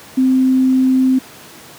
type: tone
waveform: sine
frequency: 260 Hz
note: C4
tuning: 11 cents flat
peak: -9 dBFS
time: 0.17-1.19 s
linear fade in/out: 10 ms
effects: pink hiss -38 dBFS RMS until 1.78 s + high-pass 150 Hz 12 dB/octave